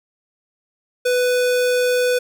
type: tone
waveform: square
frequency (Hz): 496.5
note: B4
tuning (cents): +9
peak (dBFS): -16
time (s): 1.05-2.19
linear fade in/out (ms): 10
effects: none